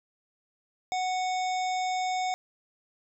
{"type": "harmonic tone with a mistuned harmonic", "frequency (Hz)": 740, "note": "F#5", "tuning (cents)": 0, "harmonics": [1, 3, 5, 7, 9, 10], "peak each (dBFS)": [-27, -37, -41, -44, -46, -47], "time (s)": [0.92, 2.34], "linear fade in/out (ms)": 0, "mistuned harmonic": 5, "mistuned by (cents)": -24, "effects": []}